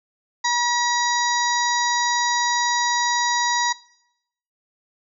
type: harmonic tone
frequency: 962 Hz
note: B5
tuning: 46 cents flat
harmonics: 1 / 2 / 4 / 5 / 6 / 7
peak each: -21 / -24 / -27 / -28 / -29 / -29 dBFS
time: 0.44-3.73 s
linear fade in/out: 10 ms
effects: noise-tail reverb RT60 0.8 s tail -21 dB re dry